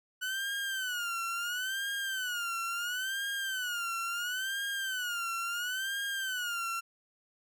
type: tone with vibrato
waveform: 30% pulse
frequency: 1483 Hz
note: F#6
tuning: 4 cents sharp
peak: -30 dBFS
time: 0.21-6.81 s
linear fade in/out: 20 ms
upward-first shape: sine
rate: 0.73 Hz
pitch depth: 150 cents each way
effects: none